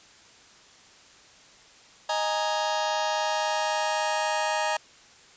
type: chord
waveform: sawtooth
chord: D# suspended fourth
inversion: none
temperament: just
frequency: 622.3 / 829.7 / 933.4 Hz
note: D#5 / G#5 / A#5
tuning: 0 / -2 / +2 cents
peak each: -25 dBFS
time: 2.09-4.77 s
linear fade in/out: 5 ms
effects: white hiss -53 dBFS RMS until 5.36 s + resampled to 16000 Hz